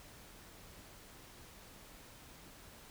silence, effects pink hiss -56 dBFS RMS until 2.9 s

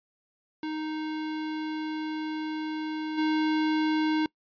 square tone with level steps, 310.8 Hz, D#4, 2 cents flat, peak -31 / -24 dBFS, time 0.63-4.26 s, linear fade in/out 2 ms, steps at 3.17 s, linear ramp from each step 20 ms, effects noise-tail reverb RT60 0.1 s tail -24 dB re dry + resampled to 11025 Hz

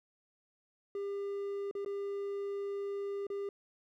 triangle tone with dropouts, 400.3 Hz, G4, 36 cents sharp, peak -33 dBFS, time 0.95-3.49 s, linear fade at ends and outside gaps 2 ms, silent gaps 1.712-1.751 / 1.848-1.86 / 3.268-3.301 s, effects none

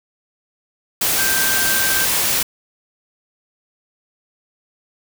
sine tone in noise, 1568 Hz, G6, in tune, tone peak -21 dBFS, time 1.18-2.05 s, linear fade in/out 5 ms, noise white, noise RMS -18 dBFS, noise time 1.01-2.43 s, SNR -6 dB, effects none

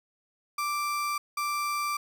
35% pulse tone pair in turn, 1174.7 / 1174.7 Hz, D6 / D6, 0 / 0 cents, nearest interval unison, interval 0 cents, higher neither, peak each -26 dBFS, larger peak neither, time 0.58-1.18 / 1.37-1.97 s, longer neither, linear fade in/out 5 ms, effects none

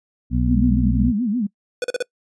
harmonic tone, 61.3 Hz, B1, 12 cents flat, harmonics 1 / 2 / 3 / 4, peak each -20 / -22 / -25 / -22 dBFS, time 0.3-1.13 s, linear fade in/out 50 ms
sine tone with vibrato, 225.2 Hz, A3, 40 cents sharp, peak -18 dBFS, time 0.48-1.47 s, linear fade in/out 10 ms, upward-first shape sine, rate 7 Hz, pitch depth 210 cents each way
square tone bursts, 493.9 Hz, B4, in tune, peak -20 dBFS, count 4, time 1.82-2.025 s, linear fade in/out 2 ms, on 22 ms, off 39 ms
effects noise-tail reverb RT60 0.1 s tail -24 dB re dry + resampled to 22050 Hz

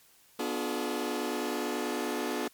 sawtooth chord, B diminished seventh, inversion none, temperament just, 246.9 / 296.3 / 355.6 / 426.7 Hz, B3 / D4 / F4 / Ab4, 0 / +15 / +31 / +47 cents, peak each -32 dBFS, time 0.39-2.48 s, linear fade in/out 5 ms, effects white hiss -61 dBFS RMS until 2.53 s + MP3 96 kbps

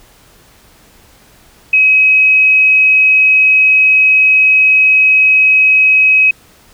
sine tone, 2544 Hz, D#7, 38 cents sharp, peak -5 dBFS, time 1.73-6.31 s, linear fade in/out 5 ms, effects pink hiss -45 dBFS RMS until 6.73 s

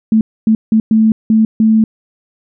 sine tone bursts at uneven times, 220 Hz, A3, in tune, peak -6 dBFS, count 6, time 0.12-0.21 / 0.47-0.55 / 0.72-0.8 / 0.91-1.12 / 1.3-1.45 / 1.6-1.84 s, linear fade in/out 2 ms, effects none

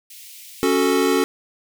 white high-pass noise, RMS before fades -41 dBFS, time 0.1-0.65 s, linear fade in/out 5 ms, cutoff 2100 Hz, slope 48 dB/octave
square chord, F# minor, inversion second, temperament equal, 277.2 / 370 / 440 Hz, C#4 / F#4 / A4, 0 / 0 / 0 cents, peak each -21 dBFS, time 0.63-1.24 s, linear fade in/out 0 ms
effects none

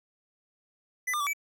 square tone with pitch steps, 2003 / 1201 / 1149 / 2301 Hz, B6 / D6 / D6 / D7, +24 / +38 / -38 / -36 cents, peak -28 dBFS, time 1.07-1.334 s, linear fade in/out 10 ms, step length 66 ms, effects none

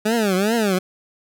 20% pulse tone with vibrato, 207.7 Hz, G#3, in tune, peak -12 dBFS, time 0.05-0.79 s, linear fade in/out 10 ms, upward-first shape triangle, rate 2.5 Hz, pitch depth 250 cents each way, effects none

